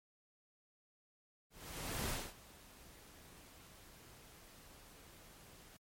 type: noise with ADSR envelope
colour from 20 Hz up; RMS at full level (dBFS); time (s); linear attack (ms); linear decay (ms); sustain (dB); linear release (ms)
pink; -39; 1.5-5.77; 590; 240; -20; 7
effects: MP3 64 kbps